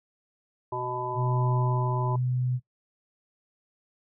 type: harmonic tone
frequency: 124.8 Hz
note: B2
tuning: 19 cents sharp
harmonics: 1 / 3 / 5 / 7 / 8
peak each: -38 / -34 / -38 / -35 / -34 dBFS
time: 0.72-2.16 s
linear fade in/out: 5 ms
type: tone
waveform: sine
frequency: 125.9 Hz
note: B2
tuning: 34 cents sharp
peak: -24 dBFS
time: 1.14-2.6 s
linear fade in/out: 50 ms
effects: noise-tail reverb RT60 0.1 s tail -17 dB re dry